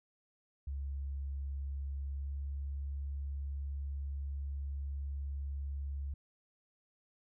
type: tone with pitch glide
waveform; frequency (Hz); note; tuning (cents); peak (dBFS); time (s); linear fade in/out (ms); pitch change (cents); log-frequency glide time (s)
sine; 69.2 to 69.88; C#2 to C#2; -2 to +15; -36; 0.67-6.14; 5; +17; 2.14-2.31
effects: none